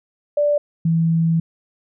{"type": "tone pair in turn", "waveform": "sine", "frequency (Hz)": [586, 164.44], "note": ["D5", "E3"], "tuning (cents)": [-4, -4], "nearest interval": "octave + minor seventh", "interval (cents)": 2200, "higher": "first", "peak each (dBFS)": -14, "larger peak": "neither", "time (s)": [[0.37, 0.58], [0.85, 1.4]], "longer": "second", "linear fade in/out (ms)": 5, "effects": []}